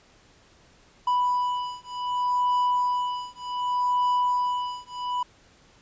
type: beating tone pair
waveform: triangle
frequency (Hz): 987.8 / 988.46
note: B5 / B5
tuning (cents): 0 / +1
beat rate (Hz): 0.66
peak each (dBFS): -24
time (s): 1.07-5.23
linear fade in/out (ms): 5
effects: pink hiss -57 dBFS RMS until 5.81 s + resampled to 16000 Hz